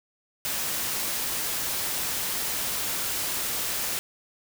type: noise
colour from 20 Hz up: white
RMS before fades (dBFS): -29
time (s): 0.45-3.99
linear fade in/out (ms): 0
effects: none